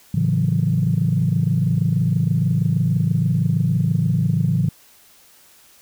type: chord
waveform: sine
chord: F# minor seventh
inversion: first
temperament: equal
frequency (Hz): 110 / 138.59 / 164.81 / 185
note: A2 / C#3 / E3 / F#3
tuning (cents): 0 / 0 / 0 / 0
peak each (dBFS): -21 / -20 / -19 / -25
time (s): 0.14-4.69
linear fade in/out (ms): 5
effects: tanh soft clip ceiling -7 dBFS + white hiss -51 dBFS RMS until 5.81 s